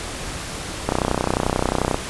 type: click train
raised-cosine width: 1 ms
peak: -4 dBFS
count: 34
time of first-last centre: 0.89-1.944 s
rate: 31.3 Hz
effects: pink hiss -30 dBFS RMS until 2.09 s + resampled to 24000 Hz